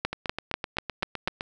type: two click trains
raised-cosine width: 0.3 ms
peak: -15 / -9 dBFS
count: 11 / 6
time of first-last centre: 0.13-1.409 / 0.05-1.275 s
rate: 7.82 / 4.08 Hz
effects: none